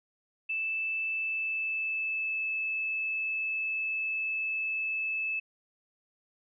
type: tone with pitch glide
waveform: sine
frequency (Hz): 2637 to 2614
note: E7 to E7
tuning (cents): 0 to -15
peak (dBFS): -29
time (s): 0.49-5.4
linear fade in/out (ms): 10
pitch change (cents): -15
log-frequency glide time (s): 1.1-2.47
effects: none